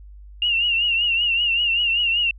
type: tone with vibrato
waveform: sine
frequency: 2800 Hz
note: F7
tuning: 4 cents sharp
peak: -17 dBFS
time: 0.42-2.31 s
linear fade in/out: 2 ms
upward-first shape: triangle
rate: 5.2 Hz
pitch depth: 86 cents each way
effects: added 50 Hz sine -39 dBFS peak until 2.38 s